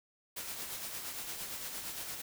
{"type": "noise with tremolo", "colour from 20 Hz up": "white", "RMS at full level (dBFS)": -40, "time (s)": [0.36, 2.22], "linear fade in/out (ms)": 10, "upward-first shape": "sine", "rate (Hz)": 8.7, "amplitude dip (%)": 40, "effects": []}